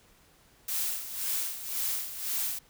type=noise with tremolo; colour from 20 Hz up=blue; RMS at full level=-30 dBFS; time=0.68-2.59 s; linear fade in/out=5 ms; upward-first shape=sine; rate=1.9 Hz; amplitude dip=70%; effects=pink hiss -61 dBFS RMS until 2.69 s